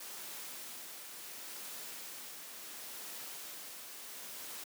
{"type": "noise with tremolo", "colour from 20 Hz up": "white", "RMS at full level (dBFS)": -45, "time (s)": [0, 4.64], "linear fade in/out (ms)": 5, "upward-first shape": "triangle", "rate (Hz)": 0.71, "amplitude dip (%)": 35, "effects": ["high-pass 200 Hz 12 dB/octave"]}